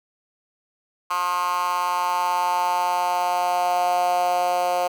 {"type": "tone with high-pass filter sweep", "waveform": "10% pulse", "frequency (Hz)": 178.2, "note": "F3", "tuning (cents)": 35, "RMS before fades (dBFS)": -22, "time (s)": [1.1, 4.88], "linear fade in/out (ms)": 10, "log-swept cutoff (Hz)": [1100, 620], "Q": 5, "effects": []}